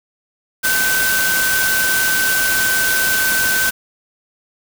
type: tone in noise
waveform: sine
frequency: 1530 Hz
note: G6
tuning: 42 cents flat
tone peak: -16 dBFS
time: 0.63-3.71 s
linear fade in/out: 20 ms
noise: white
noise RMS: -19 dBFS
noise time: 0.63-3.71 s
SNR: 0 dB
effects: none